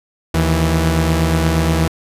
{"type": "tone pair together", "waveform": "sawtooth", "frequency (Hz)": [77.78, 164], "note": ["D#2", "E3"], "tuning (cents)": [0, -9], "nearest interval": "octave + minor second", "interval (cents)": 1291, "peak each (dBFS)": -12, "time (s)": [0.34, 1.88], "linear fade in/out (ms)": 5, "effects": ["resampled to 32000 Hz"]}